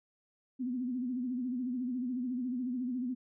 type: tone with vibrato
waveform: sine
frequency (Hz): 250.1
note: B3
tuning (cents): +22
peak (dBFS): -32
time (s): 0.59-3.15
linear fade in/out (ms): 20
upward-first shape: sine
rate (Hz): 14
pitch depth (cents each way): 84
effects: none